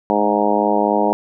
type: harmonic tone with a mistuned harmonic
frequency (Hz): 103.83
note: G#2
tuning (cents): 0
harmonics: 2 / 3 / 4 / 5 / 6 / 7 / 8 / 9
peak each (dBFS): -22 / -22 / -22 / -22 / -22 / -22 / -22 / -22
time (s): 0.1-1.13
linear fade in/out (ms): 0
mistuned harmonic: 2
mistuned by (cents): +22
effects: none